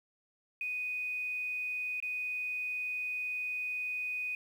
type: tone with dropouts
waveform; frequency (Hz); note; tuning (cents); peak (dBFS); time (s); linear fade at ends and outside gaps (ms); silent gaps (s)
sine; 2489; D#7; 0; -33; 0.61-4.35; 2; 2.002-2.025
effects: 10-bit